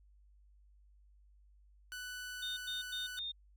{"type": "tone", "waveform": "sawtooth", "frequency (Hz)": 1490, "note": "F#6", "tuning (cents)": 12, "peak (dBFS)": -39, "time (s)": [1.92, 3.19], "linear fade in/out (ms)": 0}
{"type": "tone bursts", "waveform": "sine", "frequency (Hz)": 3652, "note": "A#7", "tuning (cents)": -36, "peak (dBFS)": -38, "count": 4, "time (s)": [2.42, 3.32], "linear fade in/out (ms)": 10, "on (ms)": 150, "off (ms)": 100}
{"effects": ["added 50 Hz sine -61 dBFS peak until 3.56 s"]}